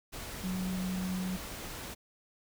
sine tone in noise, 185 Hz, F#3, in tune, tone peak -32 dBFS, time 0.43-1.37 s, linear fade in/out 20 ms, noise pink, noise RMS -42 dBFS, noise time 0.12-1.95 s, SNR +7 dB, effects none

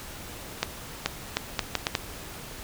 accelerating click train, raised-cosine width 0.2 ms, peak -6 dBFS, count 7, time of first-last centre 0.63-1.952 s, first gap 430 ms, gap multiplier 0.72, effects pink hiss -41 dBFS RMS until 2.63 s

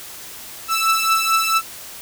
sawtooth beating tone pair, 1318 / 1322.5 Hz, E6 / E6, -1 / +5 cents, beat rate 4.5 Hz, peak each -14 / -16 dBFS, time 0.68-1.62 s, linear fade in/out 50 ms, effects white hiss -36 dBFS RMS until 2.01 s

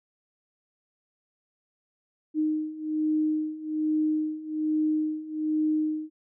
sine beating tone pair, 308.2 / 309.4 Hz, D#4 / D#4, -16 / -10 cents, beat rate 1.2 Hz, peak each -29 / -26 dBFS, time 2.34-6.1 s, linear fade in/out 50 ms, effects none

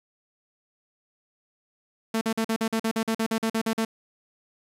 sawtooth tone bursts, 223.8 Hz, A3, 30 cents sharp, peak -19 dBFS, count 15, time 2.14-3.85 s, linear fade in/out 5 ms, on 72 ms, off 45 ms, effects resampled to 32000 Hz + 8-bit

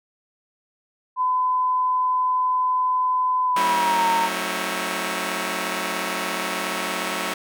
sine tone with pitch glide, 1011 to 921.8 Hz, B5 to A#5, +40 to -20 cents, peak -18 dBFS, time 1.16-4.3 s, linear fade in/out 50 ms, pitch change -160 cents, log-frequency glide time 3.45-4.07 s
5% pulse chord, F# diminished seventh, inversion none, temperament just, 185 / 222 / 266.4 / 319.7 Hz, F#3 / A3 / C4 / Eb4, 0 / +16 / +31 / +47 cents, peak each -18 / -20 / -21 / -18 dBFS, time 3.56-7.34 s, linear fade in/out 5 ms
effects none

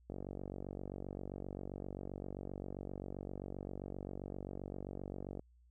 click train, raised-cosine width 2 ms, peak -30 dBFS, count 253, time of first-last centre 0.1-5.394 s, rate 47.6 Hz, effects added 60 Hz sine -63 dBFS peak until 5.7 s

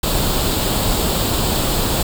pink noise with comb filter, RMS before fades -18 dBFS, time 0.03-2.03 s, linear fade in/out 5 ms, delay 0.25 ms, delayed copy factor +0.55, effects none

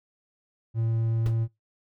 triangle tone, 113.6 Hz, A#2, 44 cents flat, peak -21 dBFS, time 0.74-1.48 s, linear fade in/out 50 ms
brown noise with exponential decay, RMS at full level -29 dBFS, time 1.26-1.38 s, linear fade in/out 0 ms, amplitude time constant 24 ms
effects noise-tail reverb RT60 0.2 s tail -23 dB re dry

